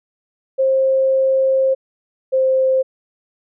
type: tone pair in turn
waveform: sine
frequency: 531 / 524.6 Hz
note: C5 / C5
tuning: +25 / +4 cents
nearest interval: unison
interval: 21 cents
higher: first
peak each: -12 dBFS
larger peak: neither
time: 0.58-1.75 / 2.32-2.83 s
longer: first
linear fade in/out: 20 ms
effects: none